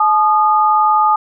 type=tone pair together; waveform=sine; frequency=858 / 1226.6 Hz; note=A5 / D#6; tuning=-44 / -25 cents; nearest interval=tritone; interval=619 cents; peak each=-12 dBFS; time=0-1.16 s; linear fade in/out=5 ms; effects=none